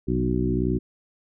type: harmonic tone with a mistuned harmonic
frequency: 61.74 Hz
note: B1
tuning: in tune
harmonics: 1 / 2 / 3 / 4 / 5 / 6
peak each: -28 / -28 / -28 / -28 / -28 / -28 dBFS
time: 0.07-0.79 s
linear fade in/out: 20 ms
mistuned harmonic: 2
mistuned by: +48 cents
effects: none